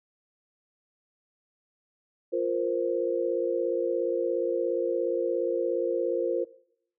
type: chord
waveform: sine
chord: F suspended fourth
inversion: none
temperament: equal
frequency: 349.2 / 466.2 / 523.3 Hz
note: F4 / Bb4 / C5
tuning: 0 / 0 / 0 cents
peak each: -29 dBFS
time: 2.32-6.45 s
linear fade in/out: 20 ms
effects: noise-tail reverb RT60 0.7 s tail -20 dB re dry